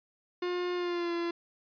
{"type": "tone with pitch glide", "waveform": "45% pulse", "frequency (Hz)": [356.6, 341.5], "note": ["F4", "F4"], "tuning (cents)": [36, -39], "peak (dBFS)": -30, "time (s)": [0.42, 1.31], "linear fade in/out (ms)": 5, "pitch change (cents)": -75, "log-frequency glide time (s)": [0.75, 1.13], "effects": ["resampled to 11025 Hz"]}